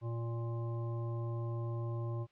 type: harmonic tone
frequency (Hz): 116.54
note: A#2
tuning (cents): 0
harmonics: 1 / 3 / 5 / 7 / 9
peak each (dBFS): -35 / -45 / -49 / -56 / -51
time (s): 0.01-2.27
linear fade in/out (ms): 50
effects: white hiss -71 dBFS RMS until 2.31 s + low-pass 3000 Hz 12 dB/octave